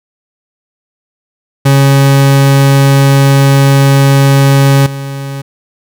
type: tone with level steps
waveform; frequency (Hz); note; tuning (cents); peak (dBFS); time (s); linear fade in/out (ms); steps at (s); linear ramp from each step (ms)
40% pulse; 137.9; C#3; -9; -3 / -17; 1.65-5.42; 10; 4.86; 5
effects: none